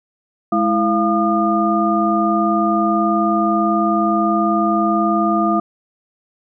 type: tone cluster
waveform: sine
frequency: 210.5 / 329 / 691 / 1215 Hz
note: G#3 / E4 / F5 / D#6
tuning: +24 / -3 / -19 / -42 cents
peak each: -19 dBFS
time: 0.52-5.6 s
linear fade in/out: 5 ms
effects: none